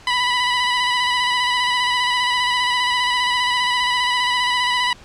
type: tone with vibrato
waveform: 15% pulse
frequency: 987.8 Hz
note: B5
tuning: in tune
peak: -10 dBFS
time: 0.07-4.93 s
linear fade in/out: 2 ms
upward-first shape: square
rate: 15 Hz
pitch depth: 23 cents each way
effects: pink hiss -44 dBFS RMS until 5.04 s + low-pass 6000 Hz 12 dB/octave